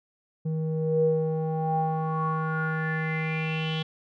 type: tone with low-pass filter sweep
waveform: square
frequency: 158.6 Hz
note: D#3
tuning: 33 cents sharp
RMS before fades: -27 dBFS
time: 0.45-3.83 s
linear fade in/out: 10 ms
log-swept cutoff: 320 to 3300 Hz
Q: 8.1
effects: none